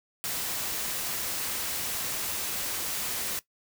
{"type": "noise", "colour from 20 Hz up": "white", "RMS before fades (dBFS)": -32, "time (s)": [0.24, 3.39], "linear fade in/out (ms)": 0, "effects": ["noise-tail reverb RT60 0.1 s tail -17 dB re dry"]}